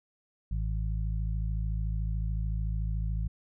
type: harmonic tone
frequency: 53.7 Hz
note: A1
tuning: 41 cents flat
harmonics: 1 / 2 / 3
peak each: -29 / -35 / -39 dBFS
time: 0.51-3.28 s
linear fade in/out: 5 ms
effects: none